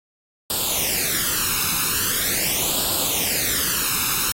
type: noise with flanger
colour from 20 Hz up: white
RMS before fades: -22 dBFS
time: 0.5-4.32 s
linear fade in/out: 2 ms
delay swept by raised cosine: 0.24 to 0.78 ms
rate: 0.42 Hz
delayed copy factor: +0.75
effects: AAC 48 kbps